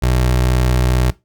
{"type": "tone", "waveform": "25% pulse", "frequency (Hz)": 62.3, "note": "B1", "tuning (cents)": 16, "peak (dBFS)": -9, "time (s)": [0.02, 1.11], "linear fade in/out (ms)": 10, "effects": ["noise-tail reverb RT60 0.2 s tail -18 dB re dry"]}